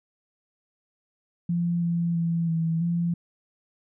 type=tone with pitch steps; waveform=sine; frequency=172.1 / 170.2 / 167.6 / 163.7 / 171 Hz; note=F3 / F3 / E3 / E3 / F3; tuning=-25 / -44 / +29 / -12 / -36 cents; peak=-22 dBFS; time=1.49-3.14 s; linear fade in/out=5 ms; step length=330 ms; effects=none